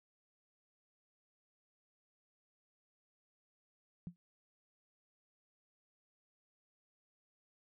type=tone with exponential decay; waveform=sine; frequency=174 Hz; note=F3; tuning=6 cents flat; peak=-37 dBFS; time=4.07-4.16 s; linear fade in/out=0 ms; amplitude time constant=18 ms; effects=none